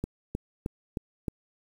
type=click train; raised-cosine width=3 ms; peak=-17 dBFS; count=5; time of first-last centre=0.04-1.282 s; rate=3.22 Hz; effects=8-bit